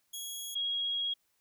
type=tone pair in turn; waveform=15% pulse / sine; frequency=3322 / 3295 Hz; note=G#7 / G#7; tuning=0 / -14 cents; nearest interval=unison; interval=14 cents; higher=first; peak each=-31 / -30 dBFS; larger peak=second; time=0.13-0.55 / 0.55-1.14 s; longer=second; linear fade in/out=10 ms; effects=white hiss -75 dBFS RMS until 1.4 s